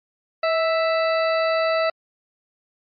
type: harmonic tone with a mistuned harmonic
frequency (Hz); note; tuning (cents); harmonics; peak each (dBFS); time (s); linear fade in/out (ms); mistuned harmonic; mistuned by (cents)
659.3; E5; 0; 1 / 2 / 3 / 4 / 6 / 7; -19 / -25 / -29 / -31 / -35 / -36; 0.43-1.9; 5; 1; -34
effects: MP3 64 kbps